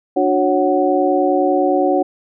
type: tone cluster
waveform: sine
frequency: 294.6 / 364.5 / 553 / 744 Hz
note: D4 / F#4 / C#5 / F#5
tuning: +6 / -26 / -4 / +9 cents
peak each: -18 dBFS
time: 0.16-2.03 s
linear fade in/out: 10 ms
effects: none